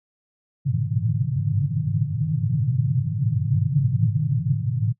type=band-pass noise; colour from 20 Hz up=pink; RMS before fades=-22 dBFS; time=0.65-4.93 s; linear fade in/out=20 ms; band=100 to 160 Hz; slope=96 dB/octave; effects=noise-tail reverb RT60 0.1 s tail -21 dB re dry